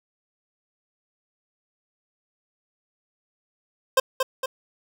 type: tone with echo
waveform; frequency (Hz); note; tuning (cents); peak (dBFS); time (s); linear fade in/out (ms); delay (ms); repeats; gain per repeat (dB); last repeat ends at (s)
25% pulse; 523.3; C5; 0; -11; 3.97-4; 5; 230; 2; -5; 4.46
effects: none

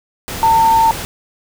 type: tone in noise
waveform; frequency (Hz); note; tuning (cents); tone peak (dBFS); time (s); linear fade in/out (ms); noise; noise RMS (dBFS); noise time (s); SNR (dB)
sine; 900; A5; +39; -8; 0.43-0.91; 0; pink; -25; 0.28-1.05; +14
effects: none

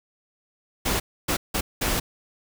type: noise bursts at uneven times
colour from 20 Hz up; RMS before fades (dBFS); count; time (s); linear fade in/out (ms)
pink; -24; 4; 0.85-1 / 1.28-1.37 / 1.54-1.61 / 1.81-2; 10
effects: none

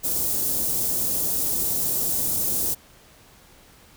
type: band-stop noise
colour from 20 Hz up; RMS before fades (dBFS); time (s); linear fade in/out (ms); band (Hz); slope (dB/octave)
white; -24; 0.03-2.75; 20; 470 to 8100; 12
effects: pink hiss -52 dBFS RMS until 3.96 s

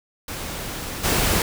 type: noise with level steps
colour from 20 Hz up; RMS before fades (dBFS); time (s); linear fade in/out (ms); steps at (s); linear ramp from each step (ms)
pink; -31 / -20; 0.28-1.42; 2; 1.03; 20
effects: none

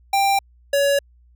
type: tone pair in turn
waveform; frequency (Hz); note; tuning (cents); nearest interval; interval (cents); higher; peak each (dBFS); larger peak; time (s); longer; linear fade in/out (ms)
square; 790 / 562.8; G5 / C#5; +13 / +26; tritone; 587; first; -16; neither; 0.13-0.39 / 0.73-0.99; neither; 5
effects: added 60 Hz sine -50 dBFS peak until 1.35 s

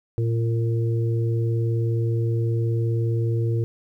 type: harmonic tone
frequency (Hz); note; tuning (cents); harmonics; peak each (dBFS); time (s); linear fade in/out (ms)
114.9; A#2; -25; 1 / 3 / 4; -20 / -30 / -32; 0.18-3.64; 0
effects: 10-bit

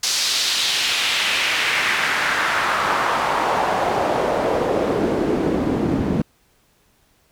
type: noise with band-pass filter sweep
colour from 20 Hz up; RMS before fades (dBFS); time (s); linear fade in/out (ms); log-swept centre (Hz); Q
pink; -20; 0.03-6.22; 5; 5200 to 220; 1.7
effects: pink hiss -60 dBFS RMS until 7.31 s

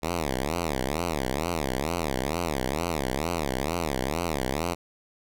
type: tone with vibrato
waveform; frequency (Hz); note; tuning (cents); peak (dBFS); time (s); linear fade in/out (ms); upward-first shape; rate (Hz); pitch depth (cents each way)
5% pulse; 74.3; D2; +21; -15; 0.02-4.75; 20; sine; 2.2; 280
effects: none

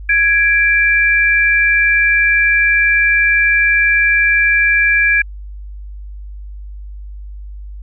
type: tone pair together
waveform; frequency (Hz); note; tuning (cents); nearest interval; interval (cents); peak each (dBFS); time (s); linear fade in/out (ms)
sine; 1661 / 2349; G#6 / D7; 0 / 0; tritone; 600; -12; 0.09-5.22; 5
effects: added 50 Hz sine -27 dBFS peak until 7.82 s

